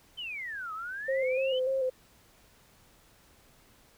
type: exponential two-way sweep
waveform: sine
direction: down then up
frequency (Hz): 3136 to 1246 to 3136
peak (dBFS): -35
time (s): 0.17-1.6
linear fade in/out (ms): 20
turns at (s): 0.73
type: tone with vibrato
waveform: sine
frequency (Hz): 523.3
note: C5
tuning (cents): 0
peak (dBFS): -26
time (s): 1.08-1.9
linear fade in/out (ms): 10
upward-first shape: square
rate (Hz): 3.4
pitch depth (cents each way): 33
effects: pink hiss -61 dBFS RMS until 3.97 s